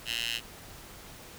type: tone with high-pass filter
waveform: 10% pulse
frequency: 116.54 Hz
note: A#2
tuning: in tune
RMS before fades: -33 dBFS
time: 0.05-0.41 s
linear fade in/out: 50 ms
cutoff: 2800 Hz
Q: 3.6
effects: pink hiss -48 dBFS RMS until 1.38 s